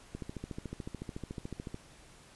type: click train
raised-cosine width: 3 ms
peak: -26 dBFS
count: 23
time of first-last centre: 0.15-1.744 s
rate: 13.8 Hz
effects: pink hiss -57 dBFS RMS until 2.35 s + resampled to 24000 Hz

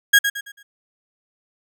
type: tone with echo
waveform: 35% pulse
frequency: 1640 Hz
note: G#6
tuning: 22 cents flat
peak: -7 dBFS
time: 0.13-0.19 s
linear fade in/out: 10 ms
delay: 110 ms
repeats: 4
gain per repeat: -9 dB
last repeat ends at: 0.63 s
effects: none

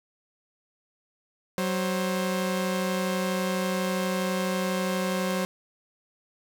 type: tone pair together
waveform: sawtooth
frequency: 187.7 / 530.9 Hz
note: F#3 / C5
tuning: +25 / +25 cents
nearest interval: octave + tritone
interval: 1800 cents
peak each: -23 / -26 dBFS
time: 1.58-5.45 s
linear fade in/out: 0 ms
effects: none

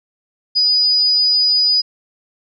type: tone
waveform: sine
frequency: 4947 Hz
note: D#8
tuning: 11 cents flat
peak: -11 dBFS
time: 0.55-1.82 s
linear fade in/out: 20 ms
effects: none

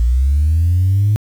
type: linear sweep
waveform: sine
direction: up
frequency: 56.5 to 107 Hz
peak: -9 dBFS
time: 0-1.16 s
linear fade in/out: 0 ms
effects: tanh soft clip ceiling -7 dBFS + 7-bit

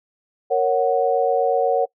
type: chord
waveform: sine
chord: F# major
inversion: first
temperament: equal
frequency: 466.2 / 554.4 / 740 Hz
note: A#4 / C#5 / F#5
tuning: 0 / 0 / 0 cents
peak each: -20 dBFS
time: 0.5-1.86 s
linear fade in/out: 20 ms
effects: noise-tail reverb RT60 0.1 s tail -23 dB re dry

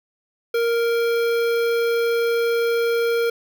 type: tone with notch filter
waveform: square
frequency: 466.2 Hz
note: A#4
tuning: in tune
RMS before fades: -20 dBFS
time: 0.54-3.3 s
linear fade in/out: 5 ms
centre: 7700 Hz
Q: 0.67
effects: none

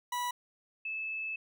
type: tone pair in turn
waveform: 40% pulse / sine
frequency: 979 / 2614 Hz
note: B5 / E7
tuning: -15 / -15 cents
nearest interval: octave + perfect fourth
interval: 1700 cents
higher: second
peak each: -31 / -34 dBFS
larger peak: first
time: 0.12-0.31 / 0.85-1.36 s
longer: second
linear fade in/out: 5 ms
effects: none

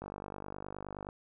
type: click train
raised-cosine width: 1 ms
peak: -27 dBFS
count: 54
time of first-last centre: 0.02-1.089 s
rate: 49.6 Hz
effects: none

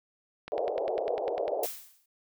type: click train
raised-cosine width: 0.3 ms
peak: -24 dBFS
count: 11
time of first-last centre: 0.48-1.48 s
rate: 10 Hz
type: band-pass noise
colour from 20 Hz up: white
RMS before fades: -31 dBFS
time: 0.52-1.66 s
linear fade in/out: 0 ms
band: 400 to 700 Hz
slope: 48 dB/octave
type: noise with exponential decay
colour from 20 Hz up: blue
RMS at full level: -32 dBFS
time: 1.63-2.06 s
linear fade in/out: 5 ms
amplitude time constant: 92 ms
effects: none

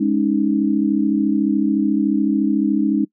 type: chord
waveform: sine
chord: Ab suspended fourth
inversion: none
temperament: equal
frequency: 207.7 / 277.2 / 311.1 Hz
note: Ab3 / Db4 / Eb4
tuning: 0 / 0 / 0 cents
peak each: -19 dBFS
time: 0-3.05 s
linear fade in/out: 10 ms
effects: noise-tail reverb RT60 0.1 s tail -23 dB re dry

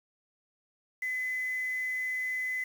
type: tone with quantisation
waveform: sine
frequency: 2021 Hz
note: B6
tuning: 39 cents sharp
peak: -30 dBFS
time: 1.02-2.64 s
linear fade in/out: 5 ms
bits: 8
effects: none

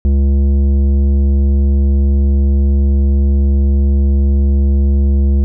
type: tone with tanh clipping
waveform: triangle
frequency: 69.3 Hz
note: C#2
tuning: in tune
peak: -10 dBFS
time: 0.05-5.44 s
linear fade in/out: 0 ms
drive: 15 dB
effects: none

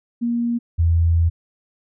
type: tone pair in turn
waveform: sine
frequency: 236.3 / 83.54 Hz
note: A#3 / E2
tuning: +24 / +24 cents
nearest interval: octave + tritone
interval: 1800 cents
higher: first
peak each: -18 / -13 dBFS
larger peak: second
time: 0.21-0.59 / 0.78-1.3 s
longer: second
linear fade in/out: 20 ms
effects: none

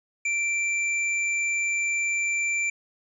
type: tone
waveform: square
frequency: 2349 Hz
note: D7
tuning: in tune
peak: -24 dBFS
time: 0.25-2.7 s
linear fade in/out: 5 ms
effects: resampled to 24000 Hz + 11-bit

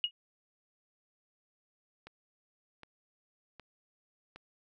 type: tone with exponential decay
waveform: sine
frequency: 2881 Hz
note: F#7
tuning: 47 cents flat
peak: -23 dBFS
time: 0.04-0.11 s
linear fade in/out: 1 ms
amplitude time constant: 15 ms
type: click train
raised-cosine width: 0.3 ms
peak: -32 dBFS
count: 4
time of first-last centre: 2.07-4.36 s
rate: 1.31 Hz
effects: none

